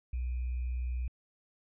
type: tone with sample-and-hold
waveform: sine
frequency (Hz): 61.74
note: B1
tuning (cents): 0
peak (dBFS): -31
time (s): 0.13-1.08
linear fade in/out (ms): 5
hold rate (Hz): 2450
effects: resampled to 8000 Hz